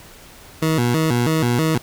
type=tone with vibrato; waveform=20% pulse; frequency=138.59 Hz; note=C#3; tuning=in tune; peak=-11 dBFS; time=0.62-1.78 s; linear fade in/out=5 ms; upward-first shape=square; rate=3.1 Hz; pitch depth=240 cents each way; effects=pink hiss -43 dBFS RMS until 1.82 s